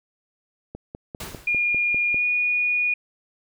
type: click train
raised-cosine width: 2 ms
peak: -21 dBFS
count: 8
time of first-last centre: 0.75-2.144 s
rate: 5.02 Hz
type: noise with exponential decay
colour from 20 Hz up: pink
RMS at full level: -31 dBFS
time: 1.2-1.71 s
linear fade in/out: 5 ms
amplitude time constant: 110 ms
type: tone with pitch glide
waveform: sine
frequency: 2423 to 2453 Hz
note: D#7 to D#7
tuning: -47 to -25 cents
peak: -19 dBFS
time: 1.47-2.94 s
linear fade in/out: 5 ms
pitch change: +22 cents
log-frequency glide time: 2.12-2.24 s
effects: none